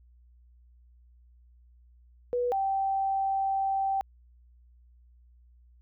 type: tone pair in turn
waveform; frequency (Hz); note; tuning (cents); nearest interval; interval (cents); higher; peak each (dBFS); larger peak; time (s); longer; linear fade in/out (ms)
sine; 488.6 / 778.3; B4 / G5; -19 / -13; minor sixth; 806; second; -25; neither; 2.33-2.52 / 2.52-4.01; second; 0
effects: added 60 Hz sine -55 dBFS peak until 5.81 s